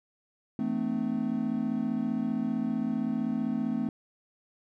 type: tone cluster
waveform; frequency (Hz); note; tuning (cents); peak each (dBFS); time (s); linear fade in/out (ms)
triangle; 165.7 / 220.6 / 256 / 301.2; E3 / A3 / C4 / D4; +9 / +5 / -38 / +44; -37 / -28 / -29 / -36; 0.59-3.89; 2
effects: none